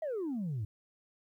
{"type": "exponential sweep", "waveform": "sine", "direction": "down", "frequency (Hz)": [664, 98], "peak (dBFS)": -31, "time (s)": [0.02, 0.65], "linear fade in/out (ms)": 5, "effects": ["tanh soft clip ceiling -31 dBFS", "12-bit"]}